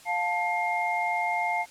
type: tone cluster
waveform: sine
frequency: 704 / 881 / 2125 Hz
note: F5 / A5 / C7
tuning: +14 / +2 / +26 cents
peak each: -29 dBFS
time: 0.05-1.66 s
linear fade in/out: 50 ms
effects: white hiss -51 dBFS RMS until 1.7 s + low-pass 10000 Hz 12 dB/octave